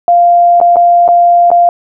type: tone with dropouts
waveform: sine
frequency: 696 Hz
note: F5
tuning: 6 cents flat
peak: -3 dBFS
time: 0.08-1.69 s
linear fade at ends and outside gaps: 1 ms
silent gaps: 0.602-0.613 / 0.759-0.767 / 1.079-1.087 / 1.504-1.515 s
effects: none